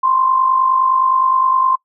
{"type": "tone with amplitude modulation", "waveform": "sine", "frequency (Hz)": 1046, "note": "C6", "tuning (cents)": -1, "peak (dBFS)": -9, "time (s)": [0.03, 1.76], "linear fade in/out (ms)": 10, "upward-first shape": "sine", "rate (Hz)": 49.7, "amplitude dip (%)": 55, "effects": ["noise-tail reverb RT60 0.1 s tail -21 dB re dry"]}